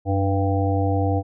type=harmonic tone with a mistuned harmonic; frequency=98.3 Hz; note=G2; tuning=5 cents sharp; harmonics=1 / 3 / 5 / 7 / 8; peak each=-20 / -25 / -27 / -28 / -29 dBFS; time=0.05-1.23 s; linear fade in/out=50 ms; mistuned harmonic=1; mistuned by=-69 cents; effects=none